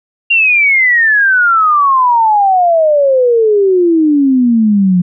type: exponential sweep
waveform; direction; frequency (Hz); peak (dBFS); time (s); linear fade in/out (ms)
sine; down; 2794 to 174.61; -6; 0.3-5.02; 10
effects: none